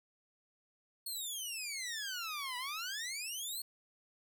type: exponential two-way sweep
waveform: 15% pulse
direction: down then up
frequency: 4383 to 968 to 4383 Hz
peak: -32 dBFS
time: 1.06-3.62 s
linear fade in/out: 5 ms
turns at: 2.57 s
effects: none